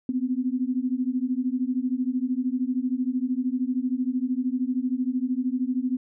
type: beating tone pair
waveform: sine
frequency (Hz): 247.8 / 260.8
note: B3 / C4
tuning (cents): +6 / -5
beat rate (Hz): 13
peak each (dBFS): -26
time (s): 0.09-5.97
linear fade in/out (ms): 2
effects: none